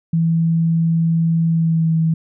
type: tone with pitch glide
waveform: sine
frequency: 164.81 to 161.79 Hz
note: E3 to E3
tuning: 0 to -32 cents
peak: -13 dBFS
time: 0.13-2.14 s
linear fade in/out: 5 ms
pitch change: -32 cents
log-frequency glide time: 1.47-1.94 s
effects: none